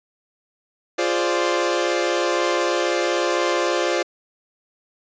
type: chord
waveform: sawtooth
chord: D half-diminished seventh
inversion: first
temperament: equal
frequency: 349.2 / 415.3 / 523.3 / 587.3 Hz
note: F4 / Ab4 / C5 / D5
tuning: 0 / 0 / 0 / 0 cents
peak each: -19 / -24 / -20 / -21 dBFS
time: 0.98-4.03 s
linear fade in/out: 10 ms
effects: resampled to 16000 Hz